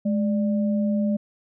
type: tone pair together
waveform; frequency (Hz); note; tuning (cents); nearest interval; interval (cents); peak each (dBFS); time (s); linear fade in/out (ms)
sine; 210 / 590.2; G#3 / D5; +19 / +8; octave + tritone; 1789; -20 / -30; 0.05-1.17; 10
effects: none